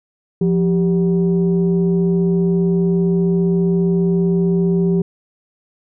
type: tone pair together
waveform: sine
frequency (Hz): 174.35 / 392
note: F3 / G4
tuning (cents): -3 / 0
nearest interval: octave + major second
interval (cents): 1403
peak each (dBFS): -13 / -17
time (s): 0.41-5.02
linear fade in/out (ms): 5
effects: tanh soft clip ceiling -7 dBFS